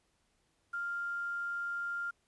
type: tone with quantisation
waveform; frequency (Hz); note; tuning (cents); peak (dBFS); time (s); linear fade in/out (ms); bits
sine; 1396.9; F6; 0; -34; 0.73-2.11; 10; 10
effects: pink hiss -75 dBFS RMS until 2.27 s + resampled to 24000 Hz